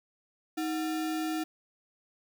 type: tone with sample-and-hold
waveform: sine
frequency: 315.3 Hz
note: D#4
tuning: 23 cents sharp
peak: -29 dBFS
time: 0.57-1.44 s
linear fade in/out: 10 ms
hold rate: 1050 Hz
effects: none